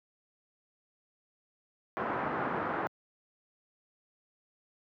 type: low-pass noise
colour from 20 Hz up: white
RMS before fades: -33 dBFS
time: 1.97-2.87 s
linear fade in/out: 0 ms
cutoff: 1400 Hz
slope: 24 dB/octave
effects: high-pass 150 Hz 12 dB/octave